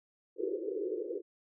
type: band-pass noise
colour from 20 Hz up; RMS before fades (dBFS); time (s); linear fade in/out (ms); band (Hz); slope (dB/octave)
white; -36; 0.36-1.22; 50; 330 to 490; 96
effects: none